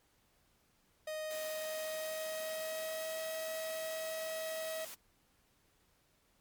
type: tone with pitch glide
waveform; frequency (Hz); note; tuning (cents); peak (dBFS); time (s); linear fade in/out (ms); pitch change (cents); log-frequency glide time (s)
45% pulse; 622 to 639.9; D#5 to D#5; -1 to +48; -38; 1.07-4.85; 5; +49; 1.22-3.22
type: high-pass noise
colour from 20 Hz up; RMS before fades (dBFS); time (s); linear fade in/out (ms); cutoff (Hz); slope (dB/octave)
white; -48; 1.3-4.95; 10; 170; 96
effects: pink hiss -72 dBFS RMS until 6.4 s + MP3 96 kbps